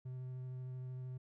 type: tone with vibrato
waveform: triangle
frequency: 127.9 Hz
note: C3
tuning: 39 cents flat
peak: -40 dBFS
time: 0.05-1.18 s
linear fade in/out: 10 ms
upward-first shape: sine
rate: 13 Hz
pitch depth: 10 cents each way
effects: none